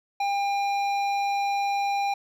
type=tone with hard clipping; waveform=triangle; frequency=801 Hz; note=G5; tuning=37 cents sharp; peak=-25 dBFS; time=0.2-2.14 s; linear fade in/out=5 ms; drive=15 dB; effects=none